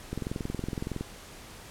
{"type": "click train", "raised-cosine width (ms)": 3, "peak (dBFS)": -19, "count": 20, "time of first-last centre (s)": [0.13, 1.01], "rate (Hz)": 21.6, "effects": ["pink hiss -47 dBFS RMS until 1.7 s", "low-pass 12000 Hz 12 dB/octave"]}